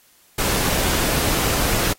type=noise; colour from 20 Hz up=pink; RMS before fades=-21 dBFS; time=0.38-1.93 s; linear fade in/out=5 ms; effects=white hiss -55 dBFS RMS until 1.98 s + AAC 48 kbps